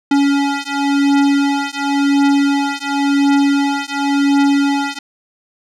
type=beating tone pair; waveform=square; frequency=280.5 / 281.43 Hz; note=C#4 / C#4; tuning=+21 / +26 cents; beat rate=0.93 Hz; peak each=-16 dBFS; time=0.11-4.99 s; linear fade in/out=5 ms; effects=low-pass 6000 Hz 12 dB/octave